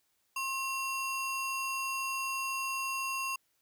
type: ring-modulated tone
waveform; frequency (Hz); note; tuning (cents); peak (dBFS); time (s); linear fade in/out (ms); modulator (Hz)
square; 1900; A#6; +33; -30; 0.36-3.36; 5; 834
effects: white hiss -75 dBFS RMS until 3.61 s